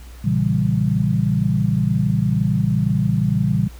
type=chord; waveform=sine; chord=A# diminished seventh; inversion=none; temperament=equal; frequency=116.54 / 138.59 / 164.81 / 196 Hz; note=A#2 / C#3 / E3 / G3; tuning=0 / 0 / 0 / 0 cents; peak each=-21 dBFS; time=0.24-3.68 s; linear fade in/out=10 ms; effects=added 60 Hz sine -36 dBFS peak until 3.79 s + pink hiss -47 dBFS RMS until 3.79 s